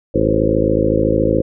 harmonic tone with a mistuned harmonic, 53.8 Hz, A1, 38 cents flat, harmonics 1 / 2 / 3 / 4 / 5 / 6 / 7 / 8 / 9 / 10, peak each -24 / -22 / -24 / -23 / -23 / -19 / -22 / -22 / -20 / -20 dBFS, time 0.14-1.42 s, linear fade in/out 10 ms, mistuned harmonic 9, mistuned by +51 cents, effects none

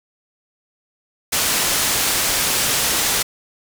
white low-pass noise, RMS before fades -19 dBFS, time 1.32-3.23 s, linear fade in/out 10 ms, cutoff 11000 Hz, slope 12 dB/octave, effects none

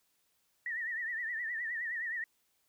sine tone with vibrato, 1864.7 Hz, A#6, in tune, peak -34 dBFS, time 0.66-2.24 s, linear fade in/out 2 ms, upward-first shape triangle, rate 9.6 Hz, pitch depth 120 cents each way, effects white hiss -75 dBFS RMS until 2.68 s

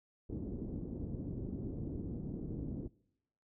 white low-pass noise, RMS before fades -41 dBFS, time 0.29-2.88 s, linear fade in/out 10 ms, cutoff 320 Hz, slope 24 dB/octave, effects noise-tail reverb RT60 0.9 s tail -25 dB re dry

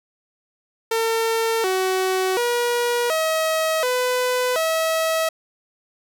sawtooth tone with pitch steps, 452.8 / 375.3 / 480.2 / 638 / 501 / 645 Hz, A4 / F#4 / B4 / D#5 / B4 / E5, +50 / +25 / -49 / +43 / +25 / -38 cents, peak -15 dBFS, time 0.91-5.29 s, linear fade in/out 5 ms, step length 730 ms, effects none

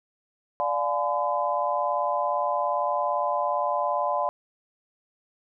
sine chord, D diminished seventh, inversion none, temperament just, 587.3 / 704.8 / 845.8 / 1014.9 Hz, D5 / F5 / Ab5 / Cb6, 0 / +16 / +31 / +47 cents, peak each -28 / -29 / -30 / -27 dBFS, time 0.6-4.29 s, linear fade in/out 0 ms, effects none

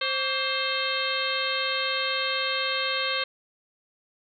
harmonic tone with a mistuned harmonic, 528 Hz, C5, 16 cents sharp, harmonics 1 / 2 / 3 / 4 / 5 / 6 / 7 / 8, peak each -33 / -33 / -33 / -33 / -33 / -33 / -33 / -33 dBFS, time 0.01-3.24 s, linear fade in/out 5 ms, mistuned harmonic 2, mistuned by +140 cents, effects none

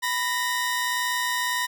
sawtooth tone pair together, 987.8 / 1854 Hz, B5 / A#6, 0 / -10 cents, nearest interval major seventh, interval 1090 cents, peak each -23 dBFS, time 0.02-1.67 s, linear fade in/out 20 ms, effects none

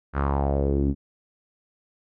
sawtooth tone with low-pass filter sweep, 69.8 Hz, C#2, 13 cents sharp, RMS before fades -23 dBFS, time 0.13-0.95 s, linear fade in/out 50 ms, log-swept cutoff 1500 to 250 Hz, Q 3.5, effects none

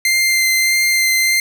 sawtooth tone with vibrato, 2088 Hz, C7, 4 cents flat, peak -9 dBFS, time 0.05-1.4 s, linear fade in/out 2 ms, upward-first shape sine, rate 1.6 Hz, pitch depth 11 cents each way, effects none

